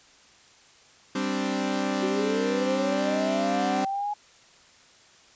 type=chord; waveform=sawtooth; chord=G suspended fourth; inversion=none; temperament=equal; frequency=196 / 261.6 / 293.7 Hz; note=G3 / C4 / D4; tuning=0 / 0 / 0 cents; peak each=-26 / -25 / -27 dBFS; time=1.15-3.85 s; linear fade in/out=5 ms
type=linear sweep; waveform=sine; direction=up; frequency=370 to 837 Hz; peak=-26 dBFS; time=2.02-4.14 s; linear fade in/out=10 ms
effects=white hiss -55 dBFS RMS until 5.35 s + resampled to 16000 Hz